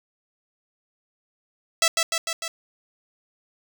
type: tone with echo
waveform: 5% pulse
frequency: 659.3 Hz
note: E5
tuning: in tune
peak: -5 dBFS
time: 1.82-1.88 s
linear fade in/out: 2 ms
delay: 150 ms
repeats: 4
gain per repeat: -3 dB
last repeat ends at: 2.48 s
effects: none